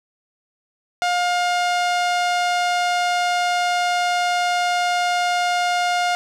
sawtooth tone with low-pass filter, 710 Hz, F5, 28 cents sharp, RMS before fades -20 dBFS, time 1.02-6.15 s, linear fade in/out 0 ms, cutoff 6400 Hz, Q 0.72, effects none

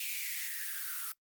blue noise with high-pass filter sweep, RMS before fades -38 dBFS, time 0-1.12 s, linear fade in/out 2 ms, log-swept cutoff 2500 to 1300 Hz, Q 7, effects noise-tail reverb RT60 0.1 s tail -23 dB re dry + Opus 24 kbps

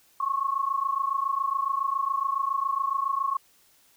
sine tone pair together, 1081.5 / 1108.7 Hz, C#6 / C#6, -43 / 0 cents, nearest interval unison, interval 43 cents, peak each -27 dBFS, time 0.2-3.37 s, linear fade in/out 5 ms, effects white hiss -61 dBFS RMS until 3.96 s

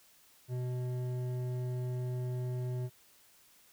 sine tone with hard clipping, 125.1 Hz, B2, 23 cents sharp, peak -35 dBFS, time 0.48-2.9 s, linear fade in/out 50 ms, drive 10 dB, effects white hiss -63 dBFS RMS until 3.72 s

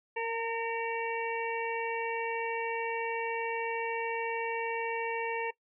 harmonic tone with a mistuned harmonic, 456.8 Hz, A#4, 35 cents flat, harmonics 1 / 2 / 4 / 5 / 6, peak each -34 / -35 / -40 / -40 / -41 dBFS, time 0.16-5.51 s, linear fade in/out 10 ms, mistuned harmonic 1, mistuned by +16 cents, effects noise-tail reverb RT60 0.1 s tail -20 dB re dry

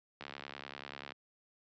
click train, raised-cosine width 0.3 ms, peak -27 dBFS, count 65, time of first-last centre 0.21-1.12 s, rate 70.3 Hz, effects high-pass 150 Hz 12 dB/octave + resampled to 16000 Hz

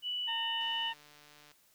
sine tone, 2960 Hz, F#7, in tune, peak -33 dBFS, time 0.02-0.93 s, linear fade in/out 50 ms
harmonic tone, 914 Hz, A#5, 34 cents flat, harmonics 1 / 2 / 3 / 4, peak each -39 / -41 / -45 / -52 dBFS, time 0.27-0.94 s, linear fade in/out 20 ms
click train, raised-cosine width 0.2 ms, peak -40 dBFS, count 135, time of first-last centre 0.61-1.515 s, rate 148 Hz
effects white hiss -67 dBFS RMS until 1.74 s

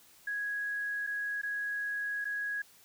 sine tone with dropouts, 1661.2 Hz, G#6, in tune, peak -32 dBFS, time 0.27-2.62 s, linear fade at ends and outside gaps 5 ms, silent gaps 1.067-1.072 / 1.416-1.432 / 2.245-2.252 s, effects white hiss -60 dBFS RMS until 2.84 s

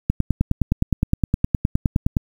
click train, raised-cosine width 5 ms, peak -4 dBFS, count 21, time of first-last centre 0.1-2.168 s, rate 9.67 Hz, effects 7-bit

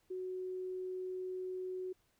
sine tone, 370 Hz, F#4, in tune, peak -38 dBFS, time 0.1-1.93 s, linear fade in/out 10 ms, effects pink hiss -75 dBFS RMS until 2.19 s

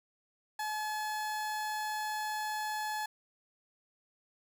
30% pulse tone, 855 Hz, A5, 50 cents flat, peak -31 dBFS, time 0.59-3.06 s, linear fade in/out 5 ms, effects none

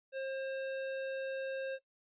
sine tone with tanh clipping, 534 Hz, C5, 35 cents sharp, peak -38 dBFS, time 0.12-1.79 s, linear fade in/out 50 ms, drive 18 dB, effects noise-tail reverb RT60 0.1 s tail -18 dB re dry + resampled to 8000 Hz

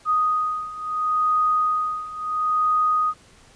sine beating tone pair, 1244.5 / 1245.23 Hz, D#6 / D#6, 0 / +1 cents, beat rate 0.73 Hz, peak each -24 / -21 dBFS, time 0.05-3.14 s, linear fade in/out 50 ms, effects pink hiss -52 dBFS RMS until 3.55 s + resampled to 22050 Hz

